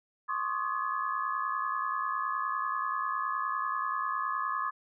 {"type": "tone cluster", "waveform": "sine", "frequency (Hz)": [1058, 1128, 1239, 1696], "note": ["C6", "C#6", "D#6", "G#6"], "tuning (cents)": [19, 30, -8, 36], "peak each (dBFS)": [-34, -35, -34, -38], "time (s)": [0.28, 4.71], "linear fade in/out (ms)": 20, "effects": []}